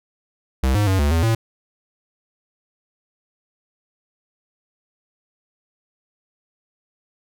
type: tone with pitch steps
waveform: square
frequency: 65.4 / 103.8 / 95.2 / 72.4 / 82.4 / 113.1 Hz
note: C2 / G#2 / F#2 / D2 / E2 / A2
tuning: 0 / 0 / +50 / -24 / 0 / +48 cents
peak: -16 dBFS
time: 0.63-1.35 s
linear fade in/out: 5 ms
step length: 120 ms
effects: none